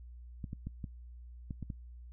clicks, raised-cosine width 5 ms, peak -27 dBFS, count 7, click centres 0.442 / 0.531 / 0.67 / 0.842 / 1.508 / 1.627 / 1.702 s, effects noise-tail reverb RT60 0.1 s tail -22 dB re dry + added 60 Hz sine -47 dBFS peak until 2.12 s

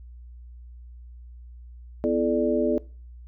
sine tone cluster, 250.1 / 330.4 / 431 / 590 Hz, B3 / E4 / A4 / D5, +22 / +4 / -36 / +8 cents, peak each -26 dBFS, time 2.04-2.78 s, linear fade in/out 0 ms, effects noise-tail reverb RT60 0.4 s tail -22 dB re dry + added 60 Hz sine -41 dBFS peak until 3.27 s

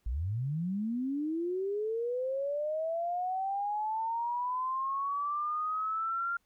sine linear sweep, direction up, 50.1 to 1396.9 Hz, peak -30 dBFS, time 0.06-6.37 s, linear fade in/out 5 ms, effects pink hiss -75 dBFS RMS until 6.45 s

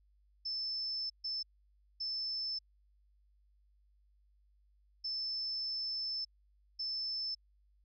sine tone bursts at uneven times, 5274 Hz, E8, in tune, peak -35 dBFS, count 5, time 0.45-1.1 / 1.24-1.43 / 2-2.59 / 5.04-6.25 / 6.79-7.35 s, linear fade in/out 10 ms, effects added 50 Hz sine -66 dBFS peak until 7.84 s

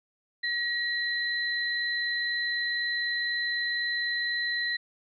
sine tone pair together, 1906 / 4039 Hz, A#6 / B7, +38 / +38 cents, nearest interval octave + minor second, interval 1300 cents, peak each -28 / -32 dBFS, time 0.43-4.77 s, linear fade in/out 10 ms, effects none

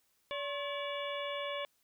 harmonic tone with a mistuned harmonic, 573 Hz, D5, 43 cents flat, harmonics 1 / 2 / 3 / 4 / 5 / 6, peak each -38 / -42 / -48 / -44 / -46 / -45 dBFS, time 0.31-1.65 s, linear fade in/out 0 ms, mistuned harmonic 2, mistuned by -100 cents, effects white hiss -74 dBFS RMS until 1.83 s

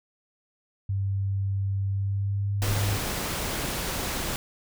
sine tone with pitch glide, 98 to 100.7 Hz, G2 to G2, 0 to +47 cents, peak -24 dBFS, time 0.89-2.97 s, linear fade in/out 5 ms, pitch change +47 cents, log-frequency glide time 1.88-2.6 s
pink noise, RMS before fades -30 dBFS, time 2.62-4.36 s, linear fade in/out 0 ms
effects none

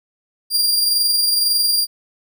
sawtooth tone with amplitude modulation, 4777 Hz, D8, 29 cents sharp, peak -10 dBFS, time 0.5-1.87 s, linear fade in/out 50 ms, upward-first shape sine, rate 21.9 Hz, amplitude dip 35%, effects none

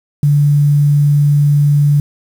sine tone with quantisation, 145.3 Hz, D3, 18 cents flat, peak -7 dBFS, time 0.23-2 s, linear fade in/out 2 ms, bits 6, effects none

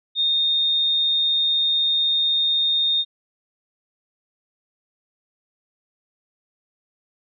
sine tone, 3672 Hz, A#7, 27 cents flat, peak -17 dBFS, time 0.15-3.05 s, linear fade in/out 50 ms, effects none

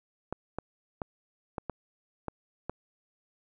clicks, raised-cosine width 1 ms, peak -19 dBFS, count 7, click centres 0.326 / 0.586 / 1.018 / 1.582 / 1.697 / 2.283 / 2.696 s, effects none

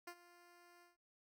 10% pulse tone with ADSR envelope, 349.2 Hz, F4, in tune, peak -38 dBFS, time 0.07-0.97 s, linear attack 7 ms, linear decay 66 ms, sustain -17 dB, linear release 150 ms, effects none

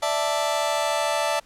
sawtooth chord, D suspended second, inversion none, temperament just, 587.3 / 660.7 / 881 Hz, D5 / E5 / A5, 0 / +4 / +2 cents, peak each -22 dBFS, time 0.02-1.4 s, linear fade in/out 10 ms, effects pink hiss -56 dBFS RMS until 1.45 s + low-pass 10000 Hz 12 dB/octave

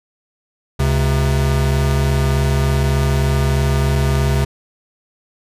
square tone pair together, 70.9 / 134.22 Hz, C#2 / C3, +40 / +45 cents, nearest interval major seventh, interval 1105 cents, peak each -17 dBFS, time 0.79-4.45 s, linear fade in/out 10 ms, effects resampled to 32000 Hz

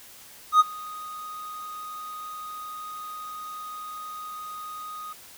triangle tone with ADSR envelope, 1244.5 Hz, D#6, in tune, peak -9 dBFS, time 0.52-5.13 s, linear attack 79 ms, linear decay 27 ms, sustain -24 dB, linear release 6 ms, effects white hiss -48 dBFS RMS until 5.37 s

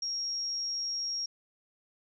sine tone, 5588 Hz, F8, in tune, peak -31 dBFS, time 0.02-1.26 s, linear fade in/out 5 ms, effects none

